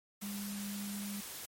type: tone in noise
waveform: sine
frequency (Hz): 202.3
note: G#3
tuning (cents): -45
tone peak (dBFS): -39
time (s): 0.22-1.21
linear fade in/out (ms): 10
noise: white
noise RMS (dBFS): -45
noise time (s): 0.21-1.46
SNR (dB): +3
effects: MP3 64 kbps